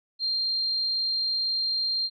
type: tone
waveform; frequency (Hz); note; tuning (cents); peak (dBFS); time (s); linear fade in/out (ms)
sine; 4186; C8; 0; -24; 0.19-2.1; 50
effects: none